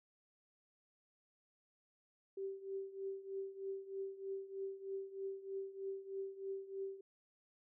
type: tone with tremolo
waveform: sine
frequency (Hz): 388.9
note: G4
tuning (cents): -14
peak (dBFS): -38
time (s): 2.37-7.01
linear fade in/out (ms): 5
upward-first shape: triangle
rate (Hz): 3.2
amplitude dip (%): 85
effects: none